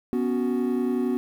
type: chord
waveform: triangle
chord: B suspended second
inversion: none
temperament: just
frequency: 246.9 / 277.8 / 370.4 Hz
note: B3 / C#4 / F#4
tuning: 0 / +4 / +2 cents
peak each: -22 / -27 / -25 dBFS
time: 0.13-1.17 s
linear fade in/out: 0 ms
effects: tanh soft clip ceiling -12 dBFS + 9-bit